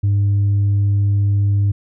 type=tone with tanh clipping; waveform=sine; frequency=100.8 Hz; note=G2; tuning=49 cents sharp; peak=-13 dBFS; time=0.03-1.72 s; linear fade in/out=10 ms; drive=1 dB; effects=none